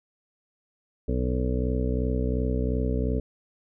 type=harmonic tone; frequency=62.8 Hz; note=B1; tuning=30 cents sharp; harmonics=1 / 2 / 3 / 4 / 5 / 7 / 8 / 9; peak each=-26 / -31 / -34 / -31 / -37 / -32 / -38 / -39 dBFS; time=1.08-3.2 s; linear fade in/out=5 ms; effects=none